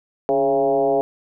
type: tone with frequency modulation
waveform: sine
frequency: 547 Hz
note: C#5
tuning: 23 cents flat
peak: -15 dBFS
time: 0.29-1.01 s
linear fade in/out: 0 ms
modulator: 132 Hz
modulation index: 1.6
effects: none